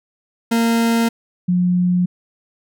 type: tone pair in turn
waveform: 40% pulse / sine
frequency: 230.4 / 179.05 Hz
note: A#3 / F3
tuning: -20 / +43 cents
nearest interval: major third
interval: 437 cents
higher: first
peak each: -13 dBFS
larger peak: neither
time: 0.51-1.09 / 1.48-2.06 s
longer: neither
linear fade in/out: 10 ms
effects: none